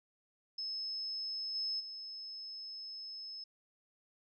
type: tone with level steps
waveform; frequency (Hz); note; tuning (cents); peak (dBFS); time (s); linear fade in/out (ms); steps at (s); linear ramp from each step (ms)
sine; 5200; E8; -24; -37 / -34 / -43; 0.58-3.44; 5; 1.54 / 1.79; 20
effects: none